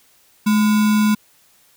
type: tone with sample-and-hold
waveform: sine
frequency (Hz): 212.6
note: G#3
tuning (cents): +41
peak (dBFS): -12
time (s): 0.46-1.15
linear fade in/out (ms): 10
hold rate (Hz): 1225
effects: white hiss -55 dBFS RMS until 1.76 s